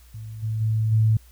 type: tone with level steps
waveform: sine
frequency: 110 Hz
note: A2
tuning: in tune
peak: -33 / -23 / -19 / -15 dBFS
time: 0.14-1.17 s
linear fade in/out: 5 ms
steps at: 0.42 / 0.6 / 0.91 s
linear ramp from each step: 20 ms
effects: added 60 Hz sine -48 dBFS peak until 1.31 s + white hiss -57 dBFS RMS until 1.31 s